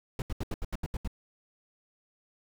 brown noise bursts, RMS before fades -32 dBFS, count 9, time 0.19-1.076 s, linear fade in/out 2 ms, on 30 ms, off 77 ms, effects none

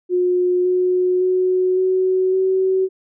sine tone with pitch steps, 360 / 364.4 / 368.8 / 373.3 / 377.9 Hz, F#4 / F#4 / F#4 / F#4 / F#4, -47 / -26 / -6 / +15 / +37 cents, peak -14 dBFS, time 0.09-2.89 s, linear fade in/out 50 ms, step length 560 ms, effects none

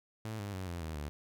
sawtooth tone with pitch steps, 110 / 101.45 / 93.57 / 86.3 / 79.6 / 73.42 Hz, A2 / G#2 / F#2 / F2 / D#2 / D2, 0 / -40 / +20 / -20 / +40 / 0 cents, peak -34 dBFS, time 0.25-1.09 s, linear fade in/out 0 ms, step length 140 ms, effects none

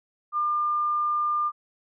sine tone, 1200 Hz, D6, 37 cents sharp, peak -22 dBFS, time 0.32-1.52 s, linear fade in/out 50 ms, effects none

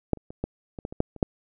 clicks, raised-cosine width 2 ms, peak -8 / -30 / -26 / -14 / -23 / -18 / -24 / -8 / -28 / -7 dBFS, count 10, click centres 0.133 / 0.173 / 0.305 / 0.44 / 0.788 / 0.851 / 0.925 / 1.004 / 1.163 / 1.228 s, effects none

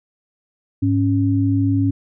sine tone pair together, 103.83 / 276.4 Hz, G#2 / C#4, 0 / -5 cents, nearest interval octave + perfect fourth, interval 1695 cents, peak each -17 dBFS, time 0.82-1.91 s, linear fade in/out 10 ms, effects none

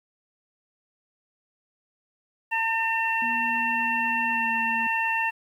harmonic tone, 904 Hz, A5, 47 cents sharp, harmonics 1 / 2 / 3, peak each -27 / -27 / -27 dBFS, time 2.51-5.31 s, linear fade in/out 20 ms
clicks, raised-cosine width 0.3 ms, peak -37 dBFS, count 4, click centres 3.127 / 3.214 / 3.49 / 3.559 s
sine tone with pitch glide, 238.7 to 231 Hz, A#3 to A#3, +41 to -16 cents, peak -34 dBFS, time 3.22-4.87 s, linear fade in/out 2 ms, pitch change -57 cents, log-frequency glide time 4.3-4.48 s
effects 9-bit

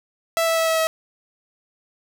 sawtooth tone with pitch steps, 660 / 655.8 / 651.7 / 647.5 / 643.4 Hz, E5 / E5 / E5 / E5 / E5, +2 / -9 / -20 / -31 / -42 cents, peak -14 dBFS, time 0.37-0.87 s, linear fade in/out 0 ms, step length 100 ms, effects none

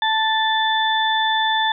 harmonic tone, 880 Hz, A5, in tune, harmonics 1 / 2 / 4, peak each -19 / -22 / -22 dBFS, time 0.02-1.72 s, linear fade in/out 2 ms, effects none

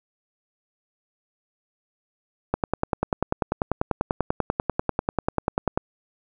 click train, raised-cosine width 1 ms, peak -7 dBFS, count 34, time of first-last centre 2.54-5.775 s, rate 10.2 Hz, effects none

